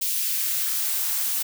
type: noise with high-pass filter sweep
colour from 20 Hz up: blue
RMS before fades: -25 dBFS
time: 0.01-1.43 s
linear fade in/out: 10 ms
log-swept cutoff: 3100 to 360 Hz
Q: 1
effects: none